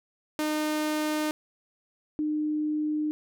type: tone pair in turn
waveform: sawtooth / sine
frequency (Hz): 305.5 / 303.6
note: D#4 / D#4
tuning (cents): -32 / -42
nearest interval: unison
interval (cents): 10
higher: first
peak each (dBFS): -22 / -25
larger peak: first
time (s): 0.39-1.31 / 2.19-3.11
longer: neither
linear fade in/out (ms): 0
effects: none